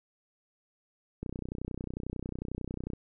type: click train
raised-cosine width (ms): 3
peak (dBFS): -23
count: 54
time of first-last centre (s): 1.23-2.934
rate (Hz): 31.1
effects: none